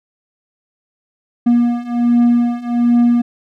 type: beating tone pair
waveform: triangle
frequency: 238.2 / 239.5 Hz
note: A#3 / A#3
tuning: +38 / +47 cents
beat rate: 1.3 Hz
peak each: -13 / -11 dBFS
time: 1.46-3.22 s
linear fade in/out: 10 ms
effects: none